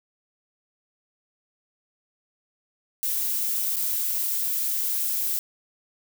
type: noise with dropouts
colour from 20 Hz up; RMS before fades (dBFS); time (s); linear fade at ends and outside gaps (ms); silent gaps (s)
violet; -26; 3.03-5.39; 0; 3.759-3.767
effects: none